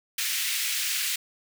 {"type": "high-pass noise", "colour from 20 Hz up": "pink", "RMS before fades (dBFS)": -28, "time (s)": [0.18, 1.16], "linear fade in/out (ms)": 5, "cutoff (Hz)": 2000, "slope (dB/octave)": 24, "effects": []}